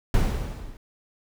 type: noise with level ramp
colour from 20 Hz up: brown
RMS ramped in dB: -18 to -43 dBFS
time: 0.14-0.77 s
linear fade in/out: 2 ms
effects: none